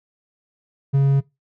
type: tone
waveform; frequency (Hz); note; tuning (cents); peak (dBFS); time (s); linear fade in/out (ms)
triangle; 138.1; C#3; -6; -11; 0.93-1.21; 20
effects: noise-tail reverb RT60 0.2 s tail -20 dB re dry